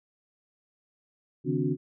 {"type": "tone cluster", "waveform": "sine", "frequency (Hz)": [140, 157.8, 256.3, 288.9, 366.4], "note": ["C#3", "D#3", "C4", "D4", "F#4"], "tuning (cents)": [18, 25, -36, -28, -17], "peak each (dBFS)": -31, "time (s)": [1.44, 1.77], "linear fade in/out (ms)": 50, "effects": []}